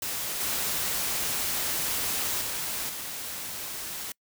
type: noise with level steps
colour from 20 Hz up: white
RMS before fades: -32 / -29 / -32 / -36 dBFS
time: 0.02-4.12 s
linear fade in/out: 2 ms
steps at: 0.4 / 2.41 / 2.89 s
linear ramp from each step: 5 ms
effects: noise-tail reverb RT60 0.1 s tail -26 dB re dry